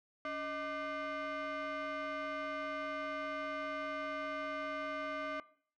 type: tone with frequency modulation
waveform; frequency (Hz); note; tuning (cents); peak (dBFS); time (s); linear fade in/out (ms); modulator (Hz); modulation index
sine; 283; C#4; +36; -34; 0.25-5.4; 2; 905; 1.8
effects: noise-tail reverb RT60 0.5 s tail -21 dB re dry + tanh soft clip ceiling -36 dBFS